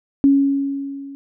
sine tone with level ramp, 277.2 Hz, C#4, in tune, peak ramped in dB -8 to -32 dBFS, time 0.24-1.15 s, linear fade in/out 0 ms, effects none

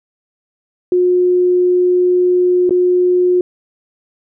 sine tone with dropouts, 360.1 Hz, F#4, 47 cents flat, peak -9 dBFS, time 0.92-3.41 s, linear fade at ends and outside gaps 2 ms, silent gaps 2.694-2.707 s, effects none

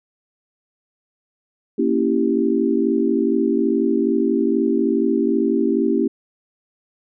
sine chord, A# diminished seventh, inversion none, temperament equal, 233.1 / 277.2 / 329.6 / 392 Hz, A#3 / C#4 / E4 / G4, 0 / 0 / 0 / 0 cents, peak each -21 dBFS, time 1.78-6.08 s, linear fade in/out 10 ms, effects none

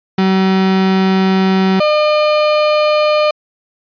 35% pulse tone pair in turn, 190 / 604.6 Hz, F#3 / D#5, +46 / -50 cents, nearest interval octave + minor sixth, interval 2004 cents, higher second, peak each -8 dBFS, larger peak neither, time 0.18-1.8 / 1.8-3.31 s, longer first, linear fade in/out 5 ms, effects resampled to 11025 Hz

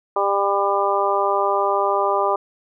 harmonic tone, 199.3 Hz, G3, 29 cents sharp, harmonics 2 / 3 / 4 / 5 / 6, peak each -23 / -23 / -23 / -23 / -23 dBFS, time 0.16-2.36 s, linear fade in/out 5 ms, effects none

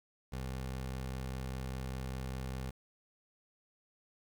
20% pulse tone, 65 Hz, C2, 11 cents flat, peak -33 dBFS, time 0.32-2.71 s, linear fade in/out 10 ms, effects 10-bit

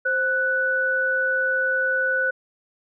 sine tone pair together, 523.3 / 1484.8 Hz, C5 / F#6, 0 / +6 cents, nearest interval octave + tritone, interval 1806 cents, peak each -26 / -20 dBFS, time 0.05-2.31 s, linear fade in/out 10 ms, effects none

